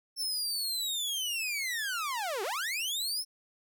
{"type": "linear two-way sweep", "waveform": "sawtooth", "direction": "down then up", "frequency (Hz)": [5400, 363.6, 5400], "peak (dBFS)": -28, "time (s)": [0.16, 3.25], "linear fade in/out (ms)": 50, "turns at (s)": 2.43, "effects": []}